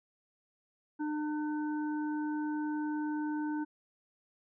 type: harmonic tone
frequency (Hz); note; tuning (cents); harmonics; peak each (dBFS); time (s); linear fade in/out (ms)
301.6; D4; +46; 1 / 3 / 5; -32 / -42 / -46; 0.99-3.65; 20
effects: none